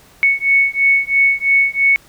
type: beating tone pair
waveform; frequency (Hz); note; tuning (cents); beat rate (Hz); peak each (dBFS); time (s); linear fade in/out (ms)
sine; 2213 / 2216; C#7 / C#7; -3 / -1; 3; -14; 0.23-1.96; 0
effects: pink hiss -47 dBFS RMS until 2.08 s